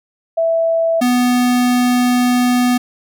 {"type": "tone pair in turn", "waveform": ["sine", "square"], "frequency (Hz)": [659.3, 247], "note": ["E5", "B3"], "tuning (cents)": [0, 0], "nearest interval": "octave + perfect fourth", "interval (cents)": 1700, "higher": "first", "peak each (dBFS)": -12, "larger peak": "neither", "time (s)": [[0.37, 1.01], [1.01, 2.78]], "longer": "second", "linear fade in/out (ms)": 10, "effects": []}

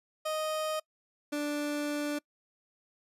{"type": "tone pair in turn", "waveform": "30% pulse", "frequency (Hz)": [622.3, 293.7], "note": ["D#5", "D4"], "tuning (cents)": [0, 0], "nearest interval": "octave + minor second", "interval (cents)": 1300, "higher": "first", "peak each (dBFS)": -28, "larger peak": "neither", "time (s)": [[0.25, 0.8], [1.32, 2.19]], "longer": "second", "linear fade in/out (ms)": 10, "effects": ["noise-tail reverb RT60 0.1 s tail -25 dB re dry", "resampled to 32000 Hz"]}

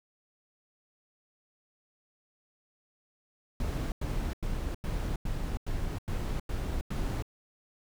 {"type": "noise bursts", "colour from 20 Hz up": "brown", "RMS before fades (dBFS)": -32, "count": 9, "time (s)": [3.6, 7.224], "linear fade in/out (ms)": 2, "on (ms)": 320, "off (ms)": 93, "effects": []}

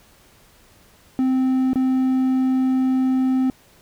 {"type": "tone with dropouts", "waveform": "triangle", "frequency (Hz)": 260, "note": "C4", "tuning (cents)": -11, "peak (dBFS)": -14, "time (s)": [1.19, 3.5], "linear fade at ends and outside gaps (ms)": 1, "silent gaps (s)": [1.733, 1.757], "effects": ["pink hiss -53 dBFS RMS until 3.81 s"]}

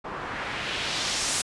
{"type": "noise with low-pass filter sweep", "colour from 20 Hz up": "white", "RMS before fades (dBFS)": -30, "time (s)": [0.04, 1.42], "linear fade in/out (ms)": 10, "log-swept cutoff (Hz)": [1000, 8900], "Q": 1.3, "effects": ["resampled to 24000 Hz"]}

